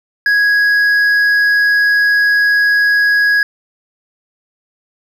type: tone with hard clipping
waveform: sine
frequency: 1661.2 Hz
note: G#6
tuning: in tune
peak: -10 dBFS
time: 0.26-3.43 s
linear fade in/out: 2 ms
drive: 4 dB
effects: none